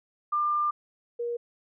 sine tone pair in turn, 1196 / 474.6 Hz, D6 / A#4, +31 / +31 cents, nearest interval octave + major third, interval 1600 cents, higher first, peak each -23 / -28 dBFS, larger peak first, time 0.32-0.71 / 1.19-1.37 s, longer first, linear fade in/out 10 ms, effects none

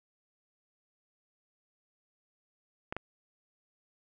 clicks, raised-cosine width 0.5 ms, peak -20 dBFS, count 2, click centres 2.925 / 2.966 s, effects none

